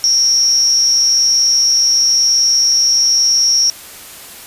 sine tone with amplitude modulation, 5588 Hz, F8, in tune, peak -5 dBFS, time 0.04-3.7 s, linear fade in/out 0 ms, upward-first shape sine, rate 241 Hz, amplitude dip 90%, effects white hiss -34 dBFS RMS until 4.46 s + resampled to 32000 Hz

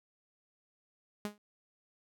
sawtooth tone with exponential decay, 207.7 Hz, G#3, in tune, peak -28 dBFS, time 1.25-1.38 s, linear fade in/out 0 ms, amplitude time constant 28 ms, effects none

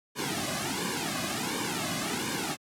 pink noise with flanger, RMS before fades -31 dBFS, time 0.15-2.57 s, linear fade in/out 50 ms, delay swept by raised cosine 1.5 to 2.21 ms, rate 1.4 Hz, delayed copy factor -0.9, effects high-pass 150 Hz 12 dB/octave + low-pass 11000 Hz 12 dB/octave

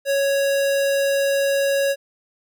square tone, 554.4 Hz, C#5, in tune, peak -18 dBFS, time 0.05-1.96 s, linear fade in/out 50 ms, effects none

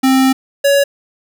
square tone pair in turn, 263.7 / 561.7 Hz, C4 / C#5, +14 / +23 cents, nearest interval octave + minor second, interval 1309 cents, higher second, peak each -9 dBFS, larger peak neither, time 0.03-0.33 / 0.64-0.84 s, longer first, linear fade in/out 10 ms, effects none

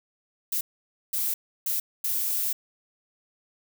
violet noise bursts at uneven times, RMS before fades -27 dBFS, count 4, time 0.52-0.61 / 1.13-1.34 / 1.66-1.8 / 2.04-2.53 s, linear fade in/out 5 ms, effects none

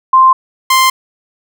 sine / sawtooth tone pair in turn, 1046.5 / 1046.5 Hz, C6 / C6, 0 / 0 cents, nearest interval unison, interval 0 cents, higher neither, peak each -3 dBFS, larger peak neither, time 0.13-0.33 / 0.7-0.9 s, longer neither, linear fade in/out 5 ms, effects none

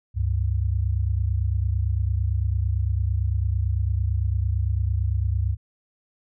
sine tone pair together, 69.8 / 98.71 Hz, C#2 / G2, +13 / +13 cents, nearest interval tritone, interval 600 cents, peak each -23 dBFS, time 0.14-5.57 s, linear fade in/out 50 ms, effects none

